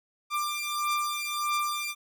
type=beating tone pair; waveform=sawtooth; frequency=1187 / 1188.6 Hz; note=D6 / D6; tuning=+18 / +20 cents; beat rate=1.6 Hz; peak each=-27 dBFS; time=0.3-1.95 s; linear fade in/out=50 ms; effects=none